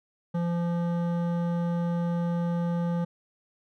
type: tone with hard clipping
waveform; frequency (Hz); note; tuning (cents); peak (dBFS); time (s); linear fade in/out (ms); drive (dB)
sine; 171.8; F3; -28; -27; 0.34-3.05; 10; 13
effects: none